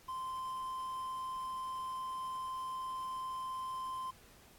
triangle tone with quantisation, 1039 Hz, C6, 12 cents flat, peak -36 dBFS, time 0.08-4.11 s, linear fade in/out 10 ms, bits 10, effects pink hiss -61 dBFS RMS until 4.58 s + AAC 64 kbps

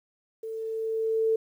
sine tone with level ramp, 445.3 Hz, A4, 21 cents sharp, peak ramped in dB -33 to -20 dBFS, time 0.43-1.36 s, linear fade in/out 5 ms, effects 10-bit

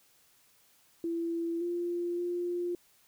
sine tone with pitch steps, 335.5 / 347.5 / 351 Hz, E4 / F4 / F4, +31 / -9 / +9 cents, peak -30 dBFS, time 1.04-2.75 s, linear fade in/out 2 ms, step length 570 ms, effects white hiss -65 dBFS RMS until 3.07 s

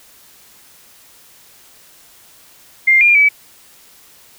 sine tone with pitch steps, 2107 / 2405 / 2291 Hz, C7 / D7 / D7, +12 / +41 / -44 cents, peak -7 dBFS, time 2.87-3.29 s, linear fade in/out 10 ms, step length 140 ms, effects white hiss -46 dBFS RMS until 4.38 s

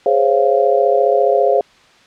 sine chord, Db major seventh, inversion second, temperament just, 415.8 / 519.7 / 554.4 / 693 Hz, Ab4 / C5 / Db5 / F5, +2 / -12 / 0 / -14 cents, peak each -16 dBFS, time 0.06-1.61 s, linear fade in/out 2 ms, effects white hiss -48 dBFS RMS until 2.06 s + low-pass 4000 Hz 12 dB/octave

